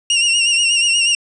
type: tone with vibrato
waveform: sawtooth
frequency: 2794 Hz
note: F7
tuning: in tune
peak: -9 dBFS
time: 0.1-1.15 s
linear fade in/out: 2 ms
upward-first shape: sine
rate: 8.3 Hz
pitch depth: 55 cents each way
effects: resampled to 22050 Hz + 8-bit